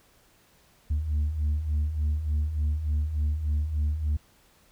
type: beating tone pair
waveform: sine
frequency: 72.7 / 76.1 Hz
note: D2 / D#2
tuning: -17 / -38 cents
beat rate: 3.4 Hz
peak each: -29 / -23 dBFS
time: 0.9-4.17 s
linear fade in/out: 10 ms
effects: tanh soft clip ceiling -21 dBFS + pink hiss -61 dBFS RMS until 4.71 s